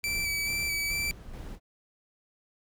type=noise with tremolo; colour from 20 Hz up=brown; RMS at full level=-39 dBFS; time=0.03-1.6 s; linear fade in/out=50 ms; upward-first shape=square; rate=2.3 Hz; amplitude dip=45%
type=tone with vibrato; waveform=sawtooth; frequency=2312 Hz; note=D7; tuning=28 cents flat; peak=-25 dBFS; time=0.04-1.11 s; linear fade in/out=0 ms; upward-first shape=square; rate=2.3 Hz; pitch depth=15 cents each way
effects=none